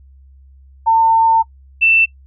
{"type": "tone pair in turn", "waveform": "sine", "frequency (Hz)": [902, 2670], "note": ["A5", "E7"], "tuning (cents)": [43, 22], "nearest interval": "octave + perfect fifth", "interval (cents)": 1879, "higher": "second", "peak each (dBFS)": -8, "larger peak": "neither", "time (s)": [[0.86, 1.43], [1.81, 2.06]], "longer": "first", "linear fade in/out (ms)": 20, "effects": ["noise-tail reverb RT60 0.1 s tail -23 dB re dry", "added 67 Hz sine -41 dBFS peak until 2.26 s"]}